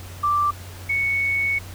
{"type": "tone pair in turn", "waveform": "sine", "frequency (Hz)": [1174.7, 2218], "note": ["D6", "C#7"], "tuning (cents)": [0, 0], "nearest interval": "major seventh", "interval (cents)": 1100, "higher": "second", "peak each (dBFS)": [-17, -19], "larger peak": "first", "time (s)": [[0.23, 0.51], [0.89, 1.59]], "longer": "second", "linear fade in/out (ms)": 10, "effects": ["added 91 Hz sine -36 dBFS peak until 1.74 s", "pink hiss -42 dBFS RMS until 1.74 s"]}